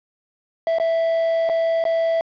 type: tone with dropouts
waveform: triangle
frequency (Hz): 659.3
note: E5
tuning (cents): 0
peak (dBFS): -15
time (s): 0.67-2.21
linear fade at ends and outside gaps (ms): 1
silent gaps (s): 0.785-0.799 / 1.491-1.497 / 1.84-1.852
effects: resampled to 11025 Hz + 7-bit